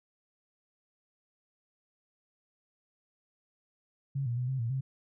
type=tone with pitch steps; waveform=sine; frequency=137.5 / 119.2 / 124.8 / 132.3 / 115.7 / 133 Hz; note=C#3 / A#2 / B2 / C3 / A#2 / C3; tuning=-14 / +39 / +19 / +20 / -13 / +29 cents; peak=-29 dBFS; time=4.15-4.81 s; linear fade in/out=10 ms; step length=110 ms; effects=none